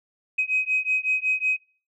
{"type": "beating tone pair", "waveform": "sine", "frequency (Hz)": [2523, 2528.4], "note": ["D#7", "D#7"], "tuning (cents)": [23, 27], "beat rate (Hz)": 5.4, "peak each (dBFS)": -23, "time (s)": [0.38, 1.57], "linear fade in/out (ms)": 10, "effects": ["noise-tail reverb RT60 0.4 s tail -24 dB re dry", "tanh soft clip ceiling -13 dBFS"]}